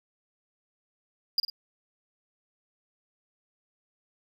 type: tone with echo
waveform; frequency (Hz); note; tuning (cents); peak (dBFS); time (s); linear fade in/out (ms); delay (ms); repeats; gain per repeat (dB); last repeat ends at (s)
triangle; 4848; D#8; -46; -19; 1.38-1.4; 2; 50; 2; -8; 1.5
effects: none